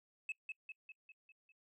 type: tone with echo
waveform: sine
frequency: 2600 Hz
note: E7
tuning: 24 cents flat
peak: -35 dBFS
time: 0.29-0.32 s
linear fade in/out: 2 ms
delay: 200 ms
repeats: 6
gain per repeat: -5 dB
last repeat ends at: 1.52 s
effects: noise-tail reverb RT60 0.1 s tail -26 dB re dry + tanh soft clip ceiling -36 dBFS